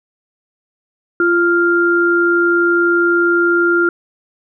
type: tone pair together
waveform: sine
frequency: 344.6 / 1396 Hz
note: F4 / F6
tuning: -23 / -1 cents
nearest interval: 2 octaves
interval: 2422 cents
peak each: -13 dBFS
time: 1.2-3.89 s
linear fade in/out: 2 ms
effects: none